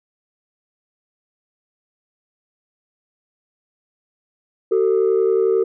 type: tone pair together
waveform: sine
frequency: 378.8 / 449.9 Hz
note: F#4 / A4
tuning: +41 / +39 cents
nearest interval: minor third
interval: 298 cents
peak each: -15 dBFS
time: 4.71-5.64 s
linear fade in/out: 10 ms
effects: tanh soft clip ceiling -10 dBFS